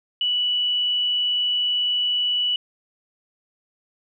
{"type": "tone", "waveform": "sine", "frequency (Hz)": 2954, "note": "F#7", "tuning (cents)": -3, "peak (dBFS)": -19, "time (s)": [0.21, 2.56], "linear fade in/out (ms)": 2, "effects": []}